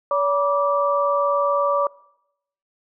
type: tone cluster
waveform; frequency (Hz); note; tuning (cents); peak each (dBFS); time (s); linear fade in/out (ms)
sine; 569 / 968 / 1168; C#5 / B5 / D6; +45 / -35 / -10; -20 / -26 / -21; 0.11-1.87; 2
effects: noise-tail reverb RT60 0.8 s tail -22 dB re dry